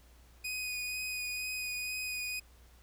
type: tone with vibrato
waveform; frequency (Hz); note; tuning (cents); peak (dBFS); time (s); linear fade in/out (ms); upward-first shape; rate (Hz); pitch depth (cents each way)
sawtooth; 2489; D#7; 0; -32; 0.44-2.4; 10; sine; 2.1; 13
effects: added 60 Hz sine -57 dBFS peak until 2.82 s + pink hiss -64 dBFS RMS until 2.82 s